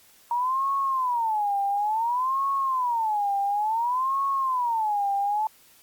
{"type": "tone with vibrato", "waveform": "sine", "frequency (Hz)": 936, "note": "A#5", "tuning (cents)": 7, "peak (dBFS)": -22, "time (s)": [0.31, 5.47], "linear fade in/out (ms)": 2, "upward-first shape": "sine", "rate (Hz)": 0.57, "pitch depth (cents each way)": 280, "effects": ["white hiss -56 dBFS RMS until 5.82 s", "Opus 48 kbps"]}